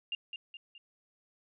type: tone with echo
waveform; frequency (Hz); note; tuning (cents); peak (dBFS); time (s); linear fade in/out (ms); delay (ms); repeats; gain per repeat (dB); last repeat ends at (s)
sine; 2800; F7; +4; -32; 0.12-0.15; 2; 210; 3; -6; 0.78
effects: none